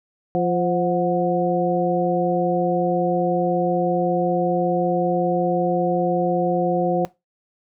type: harmonic tone with a mistuned harmonic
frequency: 174.61 Hz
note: F3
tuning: in tune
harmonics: 1 / 2 / 3 / 4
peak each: -23 / -23 / -23 / -23 dBFS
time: 0.35-7.05 s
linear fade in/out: 0 ms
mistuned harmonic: 4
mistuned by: +74 cents
effects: noise-tail reverb RT60 0.2 s tail -19 dB re dry